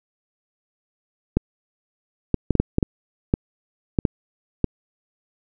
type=clicks; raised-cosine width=3 ms; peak=-4 dBFS; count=11; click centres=1.37 / 2.343 / 2.507 / 2.553 / 2.6 / 2.784 / 2.828 / 3.339 / 3.988 / 4.052 / 4.643 s; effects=none